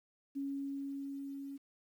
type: tone with level ramp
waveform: sine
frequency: 277.2 Hz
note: C#4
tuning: in tune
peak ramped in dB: -35 to -42 dBFS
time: 0.35-1.58 s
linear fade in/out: 20 ms
effects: 11-bit